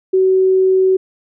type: tone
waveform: sine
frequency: 377 Hz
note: F#4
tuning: 32 cents sharp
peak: -9 dBFS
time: 0.13-0.97 s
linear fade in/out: 10 ms
effects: none